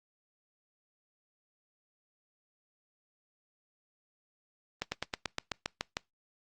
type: slowing click train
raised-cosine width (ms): 0.2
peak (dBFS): -14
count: 10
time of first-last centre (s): 4.82-5.969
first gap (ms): 100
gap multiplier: 1.06
effects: noise-tail reverb RT60 0.2 s tail -25 dB re dry + Opus 24 kbps